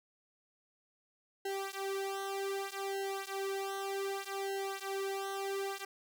sawtooth tone with flanger, 391.6 Hz, G4, 2 cents flat, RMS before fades -38 dBFS, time 1.45-5.85 s, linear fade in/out 5 ms, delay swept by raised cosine 1.7 to 4.7 ms, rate 0.65 Hz, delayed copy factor -1, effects none

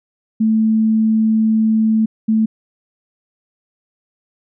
sine tone pair in turn, 220 / 220 Hz, A3 / A3, 0 / 0 cents, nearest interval unison, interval 0 cents, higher neither, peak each -11 dBFS, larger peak neither, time 0.4-2.06 / 2.28-2.46 s, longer first, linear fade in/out 10 ms, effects none

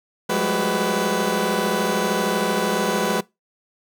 20% pulse tone cluster, 178.6 / 197.8 / 210.9 / 380.2 / 497.1 Hz, F3 / G3 / G#3 / F#4 / B4, +39 / +16 / +27 / +47 / +11 cents, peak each -22 / -25 / -20 / -22 / -19 dBFS, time 0.29-3.21 s, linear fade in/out 10 ms, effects noise-tail reverb RT60 0.2 s tail -21 dB re dry

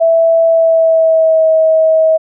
sine tone with pitch glide, 659.3 to 639.1 Hz, E5 to D#5, 0 to +46 cents, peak -6 dBFS, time 0-2.18 s, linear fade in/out 20 ms, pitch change -54 cents, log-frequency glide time 0.46-1.48 s, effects none

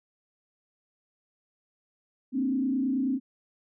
sine tone with frequency modulation, 263.2 Hz, C4, 10 cents sharp, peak -24 dBFS, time 2.32-3.2 s, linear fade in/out 50 ms, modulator 29.3 Hz, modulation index 0.87, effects none

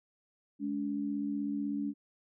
sine tone pair together, 210 / 286.1 Hz, G#3 / D4, +19 / -45 cents, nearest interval perfect fourth, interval 536 cents, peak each -36 / -33 dBFS, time 0.59-1.94 s, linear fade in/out 50 ms, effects none

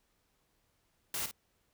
white noise with echo, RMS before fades -36 dBFS, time 1.14-1.26 s, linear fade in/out 2 ms, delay 52 ms, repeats 1, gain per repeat -9 dB, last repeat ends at 1.312 s, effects pink hiss -75 dBFS RMS until 1.73 s

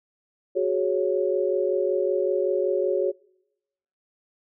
sine chord, F# suspended second, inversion none, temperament equal, 370 / 415.3 / 554.4 Hz, F#4 / G#4 / C#5, 0 / 0 / 0 cents, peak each -24 / -26 / -25 dBFS, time 0.55-3.12 s, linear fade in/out 20 ms, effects noise-tail reverb RT60 0.9 s tail -26 dB re dry

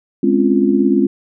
sine chord, Db major seventh, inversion second, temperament just, 207.9 / 259.9 / 277.2 / 346.5 Hz, Ab3 / C4 / Db4 / F4, +2 / -11 / 0 / -14 cents, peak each -16 dBFS, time 0.23-1.07 s, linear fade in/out 5 ms, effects none

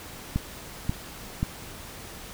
click train, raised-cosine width 5 ms, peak -12 dBFS, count 3, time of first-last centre 0.36-1.43 s, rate 1.87 Hz, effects pink hiss -42 dBFS RMS until 2.33 s

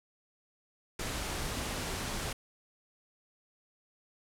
pink noise, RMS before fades -36 dBFS, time 0.99-2.33 s, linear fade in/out 5 ms, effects low-pass 11000 Hz 12 dB/octave

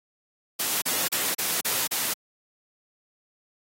white noise bursts, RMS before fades -26 dBFS, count 6, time 0.59-2.14 s, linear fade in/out 10 ms, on 230 ms, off 34 ms, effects high-pass 150 Hz 12 dB/octave + AAC 48 kbps

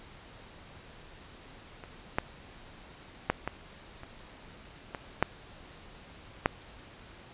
clicks, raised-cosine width 0.5 ms, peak -28 / -11 / -9 / -16 / -29 / -20 / -7 / -7 dBFS, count 8, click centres 1.838 / 2.185 / 3.3 / 3.476 / 4.034 / 4.948 / 5.226 / 6.459 s, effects pink hiss -51 dBFS RMS until 7.33 s + resampled to 8000 Hz

